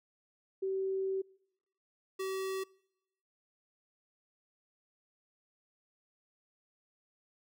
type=tone pair in turn; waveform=sine / square; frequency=383.9 / 382.2 Hz; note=G4 / G4; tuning=-36 / -44 cents; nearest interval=unison; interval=8 cents; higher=first; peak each=-31 / -35 dBFS; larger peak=first; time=0.62-1.22 / 2.19-2.64 s; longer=first; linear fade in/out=10 ms; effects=noise-tail reverb RT60 0.9 s tail -26 dB re dry